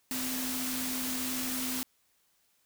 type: tone in noise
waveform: sine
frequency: 255.7 Hz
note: C4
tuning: 40 cents flat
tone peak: -36 dBFS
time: 0.11-1.83 s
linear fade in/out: 0 ms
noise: white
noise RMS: -35 dBFS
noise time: 0.11-1.83 s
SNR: -4 dB
effects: white hiss -71 dBFS RMS until 2.65 s